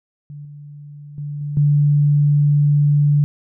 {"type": "tone with level steps", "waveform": "sine", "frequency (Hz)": 145.9, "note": "D3", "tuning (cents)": -11, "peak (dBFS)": [-31, -34, -24, -22, -11], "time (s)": [0.3, 3.24], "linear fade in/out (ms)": 0, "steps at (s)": [0.45, 1.18, 1.41, 1.57], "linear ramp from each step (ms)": 2, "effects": []}